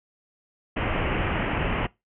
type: low-pass noise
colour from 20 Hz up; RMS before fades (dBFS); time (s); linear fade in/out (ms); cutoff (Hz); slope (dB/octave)
pink; -26; 0.76-1.87; 10; 3000; 96
effects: noise-tail reverb RT60 0.2 s tail -21 dB re dry

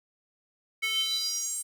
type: tone with high-pass filter sweep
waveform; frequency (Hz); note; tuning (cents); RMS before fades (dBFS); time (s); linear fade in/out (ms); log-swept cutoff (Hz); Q
square; 440; A4; 0; -30; 0.82-1.63; 20; 2300 to 8900; 7.3
effects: none

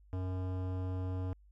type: tone with hard clipping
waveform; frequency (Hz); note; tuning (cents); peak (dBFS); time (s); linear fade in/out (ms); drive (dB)
sine; 92.5; F#2; 0; -36; 0.13-1.33; 0; 17
effects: added 50 Hz sine -58 dBFS peak until 1.51 s

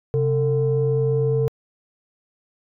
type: tone pair together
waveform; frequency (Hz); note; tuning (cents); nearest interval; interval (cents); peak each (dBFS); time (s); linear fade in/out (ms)
sine; 132.9 / 448.6; C3 / A4; +27 / +34; octave + major sixth; 2107; -19; 0.14-1.48; 0
effects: tanh soft clip ceiling -11 dBFS

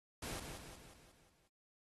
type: noise with echo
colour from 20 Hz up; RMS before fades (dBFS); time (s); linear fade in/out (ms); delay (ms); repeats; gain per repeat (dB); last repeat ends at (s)
pink; -45; 0.22-0.4; 5; 180; 6; -5; 1.48
effects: AAC 32 kbps

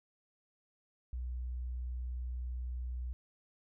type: tone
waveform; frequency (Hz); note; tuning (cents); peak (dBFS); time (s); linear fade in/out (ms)
sine; 61.74; B1; 0; -36; 1.13-3.13; 0
effects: none

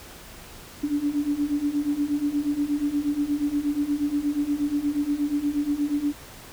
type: beating tone pair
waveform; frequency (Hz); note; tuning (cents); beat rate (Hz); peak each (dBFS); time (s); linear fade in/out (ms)
sine; 285.6 / 294; D4 / D4; -48 / +2; 8.4; -27 / -24; 0.83-6.13; 10
effects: pink hiss -44 dBFS RMS until 6.52 s

